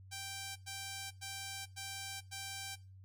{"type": "tone bursts", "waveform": "5% pulse", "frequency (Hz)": 784, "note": "G5", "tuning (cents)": 0, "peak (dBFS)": -31, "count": 5, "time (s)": [0.11, 2.76], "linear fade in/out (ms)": 20, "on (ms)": 450, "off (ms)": 100, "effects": ["noise-tail reverb RT60 0.3 s tail -17 dB re dry", "added 95 Hz sine -53 dBFS peak until 3.04 s"]}